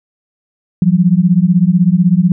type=beating tone pair; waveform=sine; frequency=170.4 / 186.4 Hz; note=F3 / F#3; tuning=-42 / +13 cents; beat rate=16 Hz; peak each=-10 dBFS; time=0.82-2.32 s; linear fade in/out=2 ms; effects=none